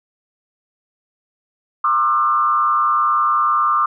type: tone with frequency modulation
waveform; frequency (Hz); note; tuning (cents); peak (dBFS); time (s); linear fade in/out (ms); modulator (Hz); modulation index
sine; 1200; D6; +37; -13; 1.84-3.86; 5; 122; 0.98
effects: none